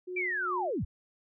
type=tone with tremolo; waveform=sine; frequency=363.8 Hz; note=F#4; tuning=29 cents flat; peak=-34 dBFS; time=0.07-0.71 s; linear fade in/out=10 ms; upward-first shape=sine; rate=2.5 Hz; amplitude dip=75%
type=linear sweep; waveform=sine; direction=down; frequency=2384 to 42.33 Hz; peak=-29 dBFS; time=0.16-0.85 s; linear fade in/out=10 ms
effects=none